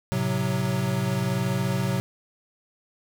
square chord, F# diminished, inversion first, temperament equal, 110 / 130.81 / 185 Hz, A2 / C3 / F#3, 0 / 0 / 0 cents, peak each -31 / -27 / -28 dBFS, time 0.12-2 s, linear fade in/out 0 ms, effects none

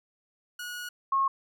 sawtooth / sine tone pair in turn, 1454 / 1085.5 Hz, F#6 / C#6, -31 / -37 cents, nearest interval perfect fourth, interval 506 cents, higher first, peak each -32 / -22 dBFS, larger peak second, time 0.59-0.89 / 1.12-1.28 s, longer first, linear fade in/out 5 ms, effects none

